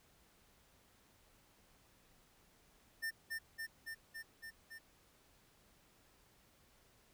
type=tone with echo; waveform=square; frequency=1800 Hz; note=A6; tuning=39 cents sharp; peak=-38 dBFS; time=3.02-3.11 s; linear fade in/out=20 ms; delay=280 ms; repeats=6; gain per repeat=-2 dB; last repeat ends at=4.79 s; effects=pink hiss -69 dBFS RMS until 7.13 s